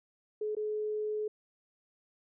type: tone with dropouts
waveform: sine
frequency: 425.8 Hz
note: G#4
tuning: 43 cents sharp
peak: -31 dBFS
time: 0.41-1.28 s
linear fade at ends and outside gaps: 5 ms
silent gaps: 0.551-0.567 s
effects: none